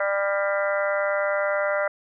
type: harmonic tone with a mistuned harmonic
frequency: 198.9 Hz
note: G3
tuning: 25 cents sharp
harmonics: 3 / 4 / 5 / 6 / 7 / 8 / 9 / 10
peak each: -23 / -35 / -36 / -34 / -29 / -34 / -37 / -32 dBFS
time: 0-1.88 s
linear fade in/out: 5 ms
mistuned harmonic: 9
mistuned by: +28 cents
effects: none